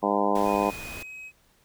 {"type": "harmonic tone", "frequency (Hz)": 101.6, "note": "G#2", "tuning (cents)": -38, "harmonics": [2, 3, 4, 5, 6, 7, 8, 9, 10], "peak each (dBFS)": [-30, -30, -30, -30, -30, -30, -30, -30, -30], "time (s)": [0.02, 0.71], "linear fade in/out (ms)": 20}
{"type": "noise", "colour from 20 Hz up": "pink", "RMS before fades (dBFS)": -40, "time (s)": [0.35, 1.03], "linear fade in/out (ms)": 5}
{"type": "tone with pitch glide", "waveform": "triangle", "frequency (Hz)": [2486, 2541], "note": ["D#7", "D#7"], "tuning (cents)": [-2, 36], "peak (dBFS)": -37, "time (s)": [0.44, 1.32], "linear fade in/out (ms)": 50, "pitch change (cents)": 38, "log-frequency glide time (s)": [0.86, 1.1]}
{"effects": ["pink hiss -63 dBFS RMS until 1.64 s"]}